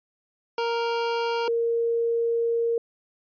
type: tone pair in turn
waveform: 25% pulse / sine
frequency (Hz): 466.2 / 464.6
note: A#4 / A#4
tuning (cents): 0 / -6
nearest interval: unison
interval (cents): 6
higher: first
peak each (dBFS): -20 / -21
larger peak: first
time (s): 0.58-1.48 / 1.48-2.78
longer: second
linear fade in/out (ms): 2
effects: resampled to 11025 Hz